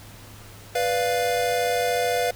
square chord, B diminished, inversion none, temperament equal, 493.9 / 587.3 / 698.5 Hz, B4 / D5 / F5, 0 / 0 / 0 cents, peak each -25 / -31 / -25 dBFS, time 0.75-2.31 s, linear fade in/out 5 ms, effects added 104 Hz sine -46 dBFS peak until 2.35 s + pink hiss -46 dBFS RMS until 2.35 s

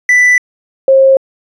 triangle / sine tone pair in turn, 1983 / 535.6 Hz, B6 / C5, +7 / +40 cents, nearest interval octave + major seventh, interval 2267 cents, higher first, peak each -3 dBFS, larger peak neither, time 0.09-0.38 / 0.88-1.17 s, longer neither, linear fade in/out 2 ms, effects resampled to 22050 Hz

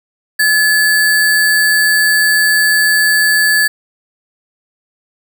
sine tone with sample-and-hold, 1714 Hz, A6, 46 cents flat, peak -8 dBFS, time 0.39-3.68 s, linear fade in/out 10 ms, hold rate 6300 Hz, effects none

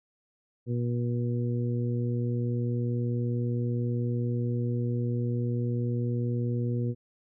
harmonic tone, 120.3 Hz, B2, 45 cents flat, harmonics 1 / 2 / 3 / 4, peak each -27 / -33 / -37 / -39 dBFS, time 0.66-6.95 s, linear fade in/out 50 ms, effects none

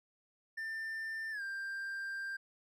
triangle tone with pitch glide, 1790 to 1585.5 Hz, A6 to G6, +29 to +19 cents, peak -36 dBFS, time 0.57-2.37 s, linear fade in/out 10 ms, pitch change -210 cents, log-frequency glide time 1.31-1.42 s, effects none

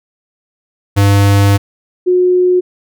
square / sine tone pair in turn, 100.1 / 362.5 Hz, G2 / F#4, +37 / -35 cents, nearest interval octave + minor seventh, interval 2228 cents, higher second, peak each -7 dBFS, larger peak neither, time 0.96-1.58 / 2.06-2.61 s, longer first, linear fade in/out 20 ms, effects none

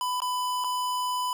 square tone with dropouts, 998 Hz, B5, 18 cents sharp, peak -27 dBFS, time 0.01-1.33 s, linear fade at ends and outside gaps 1 ms, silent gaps 0.203-0.219 / 0.64-0.644 s, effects none

